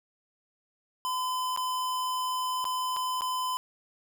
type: tone with dropouts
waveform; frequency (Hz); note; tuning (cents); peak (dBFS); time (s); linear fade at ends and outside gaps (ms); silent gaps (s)
square; 1016; B5; +49; -29; 1.05-3.57; 0; 1.563-1.574 / 2.643-2.652 / 2.964-2.968 / 3.209-3.219
effects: none